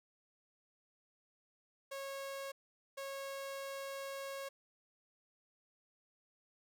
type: tone bursts at uneven times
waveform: sawtooth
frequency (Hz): 548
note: C#5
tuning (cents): -20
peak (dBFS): -38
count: 2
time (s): 1.91-2.52 / 2.97-4.49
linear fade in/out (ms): 10
effects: none